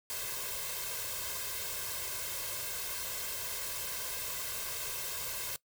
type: noise with comb filter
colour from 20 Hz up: white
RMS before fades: -38 dBFS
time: 0.1-5.56 s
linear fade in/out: 0 ms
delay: 1.9 ms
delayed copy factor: +0.8
effects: noise-tail reverb RT60 0.1 s tail -20 dB re dry